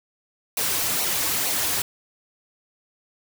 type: noise with flanger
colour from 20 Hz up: white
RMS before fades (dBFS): -24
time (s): 0.57-1.82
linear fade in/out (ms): 2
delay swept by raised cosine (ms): 0.58 to 5.08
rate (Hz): 2.2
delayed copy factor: -0.6
effects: none